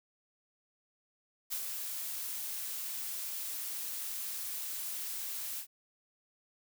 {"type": "noise with ADSR envelope", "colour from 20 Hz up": "blue", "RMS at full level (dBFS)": -35, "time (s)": [1.5, 5.67], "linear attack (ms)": 26, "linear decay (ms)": 73, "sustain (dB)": -4, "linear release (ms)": 86, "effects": []}